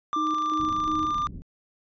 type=tone with pitch glide; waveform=triangle; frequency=1184 to 1194.3 Hz; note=D6 to D6; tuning=+14 to +29 cents; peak=-22 dBFS; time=0.13-1.27 s; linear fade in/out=0 ms; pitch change=+15 cents; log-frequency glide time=0.65-1.11 s
type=tone with tremolo; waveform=sine; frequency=310.2 Hz; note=D#4; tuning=5 cents flat; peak=-28 dBFS; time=0.16-1.12 s; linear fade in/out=5 ms; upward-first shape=square; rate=2.8 Hz; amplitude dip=55%
type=click train; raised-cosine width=0.2 ms; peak=-27 dBFS; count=26; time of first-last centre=0.27-1.221 s; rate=26.3 Hz
type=low-pass noise; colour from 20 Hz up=pink; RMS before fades=-40 dBFS; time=0.59-1.42 s; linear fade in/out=0 ms; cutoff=280 Hz; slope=24 dB/octave
effects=resampled to 16000 Hz